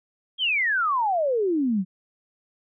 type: exponential sweep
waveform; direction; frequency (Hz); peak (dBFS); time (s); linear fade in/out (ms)
sine; down; 3300 to 177.1; -20; 0.38-1.85; 50
effects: none